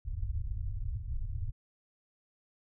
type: low-pass noise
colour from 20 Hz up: pink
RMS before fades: -35 dBFS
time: 0.05-1.52 s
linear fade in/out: 10 ms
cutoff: 110 Hz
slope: 48 dB/octave
effects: none